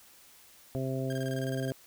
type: harmonic tone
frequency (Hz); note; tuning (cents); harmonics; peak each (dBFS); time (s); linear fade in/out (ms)
132.1; C3; +17; 1 / 2 / 3 / 4 / 5; -33 / -36 / -38 / -39 / -40; 0.75-1.72; 0
type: tone with tremolo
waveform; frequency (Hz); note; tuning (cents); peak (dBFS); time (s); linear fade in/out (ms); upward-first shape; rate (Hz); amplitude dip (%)
sawtooth; 1602; G6; +37; -37; 1.1-1.71; 2; square; 19; 80
effects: white hiss -57 dBFS RMS until 1.86 s